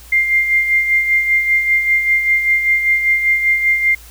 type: tone with tremolo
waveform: sine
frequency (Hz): 2100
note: C7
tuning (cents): +6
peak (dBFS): -9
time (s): 0.12-3.95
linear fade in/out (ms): 5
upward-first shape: sine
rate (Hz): 5.1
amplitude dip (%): 55
effects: added 58 Hz sine -39 dBFS peak until 4.1 s + white hiss -42 dBFS RMS until 4.1 s